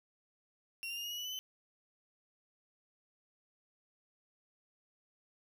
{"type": "tone with pitch steps", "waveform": "35% pulse", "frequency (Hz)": [2747, 2787, 2827, 2869, 2910, 2953, 2996, 3039], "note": ["F7", "F7", "F7", "F7", "F#7", "F#7", "F#7", "F#7"], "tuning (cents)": [-29, -4, 20, 46, -29, -4, 21, 46], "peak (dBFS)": -37, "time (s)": [0.83, 1.39], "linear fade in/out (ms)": 0, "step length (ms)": 70, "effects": []}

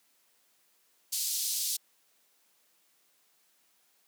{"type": "band-pass noise", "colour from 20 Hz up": "pink", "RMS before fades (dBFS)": -32, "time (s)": [1.12, 1.77], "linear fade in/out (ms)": 10, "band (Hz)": [4300, 16000], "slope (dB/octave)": 24, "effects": ["white hiss -69 dBFS RMS until 4.07 s", "high-pass 200 Hz 12 dB/octave"]}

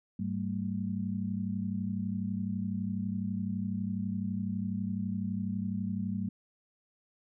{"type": "tone cluster", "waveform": "sine", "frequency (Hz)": [101.8, 192.6, 224.6], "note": ["G#2", "G3", "A3"], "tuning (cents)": [-34, -30, 36], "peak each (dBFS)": [-38, -33, -36], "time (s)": [0.19, 6.29], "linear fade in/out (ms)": 5, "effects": []}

